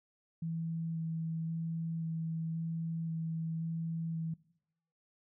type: tone with vibrato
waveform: sine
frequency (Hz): 163.4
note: E3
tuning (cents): -15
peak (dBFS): -34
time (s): 0.42-4.34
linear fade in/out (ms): 5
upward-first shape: square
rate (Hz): 0.94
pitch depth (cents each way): 9
effects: noise-tail reverb RT60 0.8 s tail -21 dB re dry